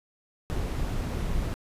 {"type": "noise", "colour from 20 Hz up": "brown", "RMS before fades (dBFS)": -29, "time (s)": [0.5, 1.54], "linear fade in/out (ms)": 0, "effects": ["resampled to 32000 Hz"]}